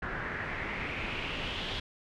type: noise with low-pass filter sweep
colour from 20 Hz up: pink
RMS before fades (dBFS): -36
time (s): 0.02-1.8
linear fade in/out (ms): 5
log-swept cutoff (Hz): 1600 to 3400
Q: 3.7
effects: none